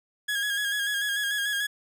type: tone with vibrato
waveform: 30% pulse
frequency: 1652 Hz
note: G#6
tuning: 10 cents flat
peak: -23 dBFS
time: 0.28-1.67 s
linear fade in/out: 10 ms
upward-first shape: square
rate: 6.8 Hz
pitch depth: 32 cents each way
effects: none